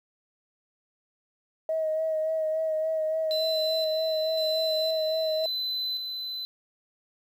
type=tone with vibrato; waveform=sine; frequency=633 Hz; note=D#5; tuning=30 cents sharp; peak=-24 dBFS; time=1.69-5.46 s; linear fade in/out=2 ms; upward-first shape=sine; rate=3.5 Hz; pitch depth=24 cents each way
type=tone with tremolo; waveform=triangle; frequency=4027 Hz; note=B7; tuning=33 cents sharp; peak=-26 dBFS; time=3.31-6.45 s; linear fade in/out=0 ms; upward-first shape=square; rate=0.94 Hz; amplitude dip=40%
effects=tanh soft clip ceiling -18 dBFS + 10-bit